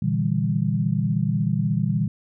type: chord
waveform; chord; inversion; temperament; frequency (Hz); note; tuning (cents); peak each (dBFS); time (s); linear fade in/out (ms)
sine; E half-diminished seventh; second; just; 118.67 / 148.33 / 164.81 / 197.78; Bb2 / D3 / E3 / G3; +31 / +18 / 0 / +16; -25; 0.02-2.08; 5
effects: none